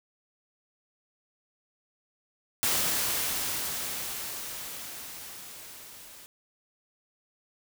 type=noise with level ramp; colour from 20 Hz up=white; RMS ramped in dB=-26 to -49 dBFS; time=2.63-6.26 s; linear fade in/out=0 ms; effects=none